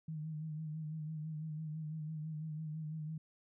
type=tone with vibrato; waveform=sine; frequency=155.56 Hz; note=D#3; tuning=in tune; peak=-39 dBFS; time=0.08-3.18 s; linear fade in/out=5 ms; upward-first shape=sine; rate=6 Hz; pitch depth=45 cents each way; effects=none